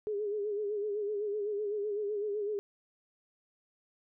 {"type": "tone with vibrato", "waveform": "sine", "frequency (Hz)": 414.8, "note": "G#4", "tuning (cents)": -2, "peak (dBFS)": -31, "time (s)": [0.07, 2.59], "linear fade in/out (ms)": 0, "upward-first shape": "sine", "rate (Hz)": 7.9, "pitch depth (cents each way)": 62, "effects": []}